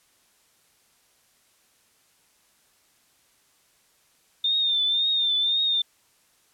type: tone with vibrato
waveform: sine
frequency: 3614 Hz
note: A7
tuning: 46 cents sharp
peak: -20 dBFS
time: 4.44-5.82 s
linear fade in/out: 5 ms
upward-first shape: triangle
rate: 1.9 Hz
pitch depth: 69 cents each way
effects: white hiss -63 dBFS RMS until 6.53 s + low-pass 12000 Hz 12 dB/octave